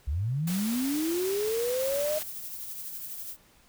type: linear sweep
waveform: sine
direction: up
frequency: 61.74 to 622.3 Hz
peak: -26 dBFS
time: 0.07-2.19 s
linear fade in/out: 10 ms
type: noise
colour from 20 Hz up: white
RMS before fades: -37 dBFS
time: 0.47-2.23 s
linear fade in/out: 5 ms
type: noise with tremolo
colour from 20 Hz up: violet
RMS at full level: -37 dBFS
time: 1.77-3.37 s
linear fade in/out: 50 ms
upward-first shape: triangle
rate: 12 Hz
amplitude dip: 40%
effects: pink hiss -60 dBFS RMS until 3.68 s